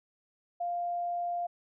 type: tone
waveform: sine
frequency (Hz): 698.5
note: F5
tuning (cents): 0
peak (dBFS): -30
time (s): 0.6-1.47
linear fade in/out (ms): 10
effects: none